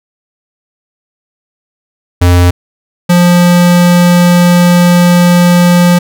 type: tone pair in turn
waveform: square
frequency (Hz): 88.4 / 175.78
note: F2 / F3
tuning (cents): +22 / +12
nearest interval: octave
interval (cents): 1190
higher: second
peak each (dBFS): -4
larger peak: neither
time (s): 2.21-2.51 / 3.09-5.99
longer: second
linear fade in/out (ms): 10
effects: none